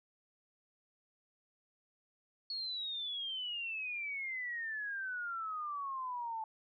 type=exponential sweep; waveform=sine; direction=down; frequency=4374 to 872 Hz; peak=-37 dBFS; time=2.5-6.44 s; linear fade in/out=2 ms; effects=none